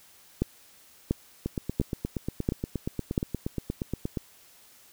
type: two click trains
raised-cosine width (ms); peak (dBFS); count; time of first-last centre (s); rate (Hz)
3; -11 / -16; 5 / 24; 0.42-3.179 / 1.46-4.172; 1.45 / 8.48
effects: white hiss -56 dBFS RMS until 4.92 s